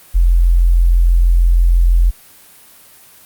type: tone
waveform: sine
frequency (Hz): 43.12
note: F1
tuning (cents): -21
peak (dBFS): -7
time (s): 0.14-2.11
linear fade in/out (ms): 20
effects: white hiss -43 dBFS RMS until 3.25 s + Opus 32 kbps